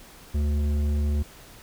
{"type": "tone with tanh clipping", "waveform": "sine", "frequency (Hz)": 73.42, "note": "D2", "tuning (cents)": 0, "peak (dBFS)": -23, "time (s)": [0.34, 1.23], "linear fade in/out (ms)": 10, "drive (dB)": 11, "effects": ["pink hiss -48 dBFS RMS until 1.62 s"]}